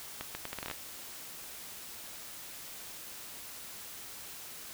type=accelerating click train; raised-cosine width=0.3 ms; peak=-21 dBFS; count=10; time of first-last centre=0.21-0.713 s; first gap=140 ms; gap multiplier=0.74; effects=white hiss -46 dBFS RMS until 4.73 s